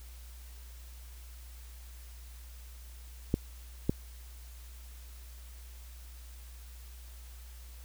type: clicks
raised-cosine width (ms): 3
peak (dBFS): -13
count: 2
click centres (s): 3.341 / 3.895
effects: added 60 Hz sine -46 dBFS peak until 7.84 s + white hiss -57 dBFS RMS until 7.84 s